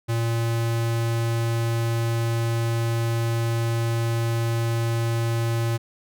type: tone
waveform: square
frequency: 115.6 Hz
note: A#2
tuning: 14 cents flat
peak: -22 dBFS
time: 0.08-5.78 s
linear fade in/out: 20 ms
effects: none